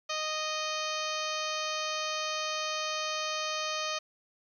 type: harmonic tone with a mistuned harmonic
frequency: 620 Hz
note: D#5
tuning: 6 cents flat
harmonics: 1 / 2 / 3 / 4 / 5 / 6 / 7 / 8 / 9 / 10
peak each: -38 / -36 / -43 / -39 / -40 / -43 / -41 / -44 / -46 / -42 dBFS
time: 0.09-3.99 s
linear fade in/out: 10 ms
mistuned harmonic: 8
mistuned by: -17 cents
effects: 11-bit